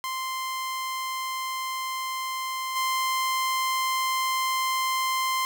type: tone with level steps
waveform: sawtooth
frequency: 1044 Hz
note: C6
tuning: 4 cents flat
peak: -25 / -20 dBFS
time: 0.04-5.45 s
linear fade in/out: 0 ms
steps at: 2.75 s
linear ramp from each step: 20 ms
effects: none